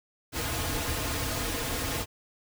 pink noise with comb filter, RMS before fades -31 dBFS, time 0.32-2.06 s, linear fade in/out 50 ms, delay 5.2 ms, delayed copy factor -0.75, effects none

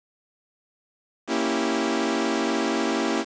sawtooth chord, A# diminished seventh, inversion none, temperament equal, 233.1 / 277.2 / 329.6 / 392 Hz, A#3 / C#4 / E4 / G4, 0 / 0 / 0 / 0 cents, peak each -24 / -24 / -23 / -25 dBFS, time 1.27-3.25 s, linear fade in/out 50 ms, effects resampled to 16000 Hz + 7-bit

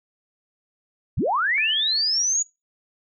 sine linear sweep, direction up, 48.01 to 6870 Hz, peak -19 dBFS, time 1.17-2.43 s, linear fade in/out 10 ms
sine tone with exponential decay, 1760 Hz, A6, in tune, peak -25 dBFS, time 1.58-2.41 s, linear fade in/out 0 ms, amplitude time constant 180 ms
effects noise-tail reverb RT60 0.2 s tail -19 dB re dry

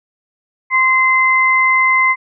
sine tone pair together, 1047 / 2065 Hz, C6 / C7, +1 / -23 cents, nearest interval octave, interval 1176 cents, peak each -14 / -11 dBFS, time 0.7-2.16 s, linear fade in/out 50 ms, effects none

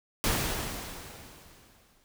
pink noise with exponential decay, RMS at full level -26 dBFS, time 0.24-2.04 s, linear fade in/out 0 ms, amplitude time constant 390 ms, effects none

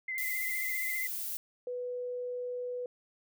sine tone with vibrato, 2057 Hz, C7, 30 cents flat, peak -33 dBFS, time 0.08-1.07 s, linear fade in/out 5 ms, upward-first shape sine, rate 15 Hz, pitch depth 41 cents each way
violet noise, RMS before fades -37 dBFS, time 0.18-1.37 s, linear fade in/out 0 ms
sine tone, 493.9 Hz, B4, in tune, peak -34 dBFS, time 1.67-2.86 s, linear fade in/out 2 ms
effects none

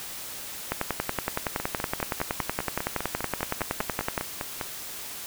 two click trains, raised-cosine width 0.5 ms, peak -10 / -14 dBFS, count 38 / 16, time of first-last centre 0.72-4.178 / 1.6-4.612 s, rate 10.7 / 4.98 Hz, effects white hiss -38 dBFS RMS until 5.26 s

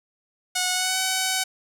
5% pulse tone with pitch glide, 732 to 753.9 Hz, F#5 to F#5, -19 to +32 cents, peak -10 dBFS, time 0.55-1.44 s, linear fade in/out 10 ms, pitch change +51 cents, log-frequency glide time 0.73-0.98 s, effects none

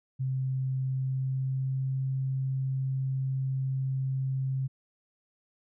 sine tone with pitch glide, 131.5 to 132.95 Hz, C3 to C3, +9 to +28 cents, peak -27 dBFS, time 0.19-4.68 s, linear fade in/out 20 ms, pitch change +19 cents, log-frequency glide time 0.81-1.98 s, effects none

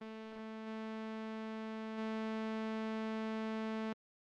sawtooth tone with level steps, 220 Hz, A3, in tune, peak -40 / -37 / -33 dBFS, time 0.01-3.93 s, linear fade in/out 5 ms, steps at 0.66 / 1.97 s, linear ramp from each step 20 ms, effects low-pass 3000 Hz 12 dB/octave + Opus 24 kbps

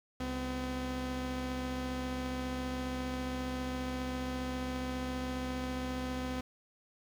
sawtooth tone pair together, 67.2 / 254 Hz, C2 / B3, +47 / +49 cents, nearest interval octave + major seventh, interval 2302 cents, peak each -36 / -32 dBFS, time 0.2-6.41 s, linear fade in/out 5 ms, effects low-pass 6000 Hz 12 dB/octave + 9-bit

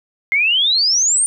sine exponential sweep, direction up, 2093 to 9140 Hz, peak -12 dBFS, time 0.32-1.26 s, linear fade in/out 0 ms, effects 9-bit

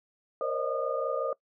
sine tone cluster, 472.1 / 536 / 604 / 630 / 1220 Hz, A#4 / C5 / D5 / D#5 / D#6, +22 / +42 / +48 / +21 / -34 cents, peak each -34 / -31 / -35 / -38 / -35 dBFS, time 0.41-1.33 s, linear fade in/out 2 ms, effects noise-tail reverb RT60 0.1 s tail -22 dB re dry

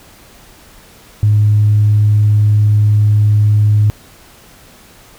sine tone, 105.1 Hz, G#2, 21 cents sharp, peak -6 dBFS, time 1.23-3.9 s, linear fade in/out 0 ms, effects tanh soft clip ceiling -2 dBFS + pink hiss -42 dBFS RMS until 5.18 s

